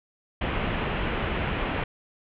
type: low-pass noise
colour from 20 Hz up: pink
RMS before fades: -28 dBFS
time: 0.41-1.84 s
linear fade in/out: 5 ms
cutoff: 3100 Hz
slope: 48 dB/octave
effects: none